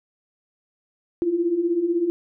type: beating tone pair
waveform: sine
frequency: 329.6 / 345.6 Hz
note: E4 / F4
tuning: 0 / -18 cents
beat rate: 16 Hz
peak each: -26 / -20 dBFS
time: 1.22-2.1 s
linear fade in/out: 0 ms
effects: none